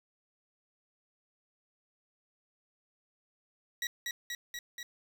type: tone with echo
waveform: 20% pulse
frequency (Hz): 1921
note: B6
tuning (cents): -48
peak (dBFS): -27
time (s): 3.82-3.87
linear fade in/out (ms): 2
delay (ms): 240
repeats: 4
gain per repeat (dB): -2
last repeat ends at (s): 4.83
effects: 9-bit